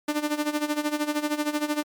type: tone with tremolo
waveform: sawtooth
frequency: 298.3 Hz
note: D4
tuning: 27 cents sharp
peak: -18 dBFS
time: 0.08-1.83 s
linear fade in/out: 5 ms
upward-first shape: sine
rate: 13 Hz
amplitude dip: 80%
effects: Opus 48 kbps